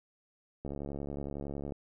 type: click train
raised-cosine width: 2 ms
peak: -26 dBFS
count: 77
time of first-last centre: 0.65-1.722 s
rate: 70.9 Hz
effects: none